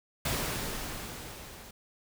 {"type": "noise with level ramp", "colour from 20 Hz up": "pink", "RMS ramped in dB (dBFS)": [-30, -49], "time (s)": [0.25, 1.71], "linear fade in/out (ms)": 5, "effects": []}